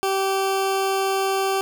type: tone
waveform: 20% pulse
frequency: 387.3 Hz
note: G4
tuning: 21 cents flat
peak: -15 dBFS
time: 0.03-1.61 s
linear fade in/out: 0 ms
effects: none